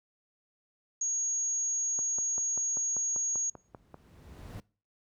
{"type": "tone", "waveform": "sine", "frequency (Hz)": 6620, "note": "G#8", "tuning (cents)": -6, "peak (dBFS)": -28, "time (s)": [1.01, 3.5], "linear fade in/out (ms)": 5}
{"type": "click train", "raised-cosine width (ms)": 1, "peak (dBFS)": -30, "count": 11, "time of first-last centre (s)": [1.99, 3.943], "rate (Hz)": 5.12}
{"type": "noise with exponential growth", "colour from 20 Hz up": "brown", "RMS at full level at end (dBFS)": -38, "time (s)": [3.26, 4.6], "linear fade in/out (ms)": 0, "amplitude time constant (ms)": 290}
{"effects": ["noise-tail reverb RT60 0.4 s tail -23 dB re dry", "high-pass 60 Hz 12 dB/octave"]}